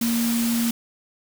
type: tone in noise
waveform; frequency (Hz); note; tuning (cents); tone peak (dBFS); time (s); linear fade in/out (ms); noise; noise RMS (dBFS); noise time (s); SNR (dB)
sine; 233.1; A#3; 0; -20; 0.01-0.71; 5; white; -29; 0.01-0.71; +6
effects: none